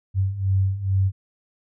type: beating tone pair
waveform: sine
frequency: 94.7 / 97 Hz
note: F#2 / G2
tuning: +41 / -18 cents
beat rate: 2.3 Hz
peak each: -24 / -20 dBFS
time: 0.14-1.12 s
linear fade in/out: 50 ms
effects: none